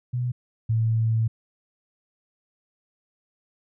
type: tone pair in turn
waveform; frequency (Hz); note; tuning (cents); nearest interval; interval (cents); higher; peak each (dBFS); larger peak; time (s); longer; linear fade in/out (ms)
sine; 123.47 / 112.4; B2 / A2; 0 / +37; major second; 163; first; -23 / -19; second; 0.13-0.32 / 0.69-1.28; second; 10
effects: none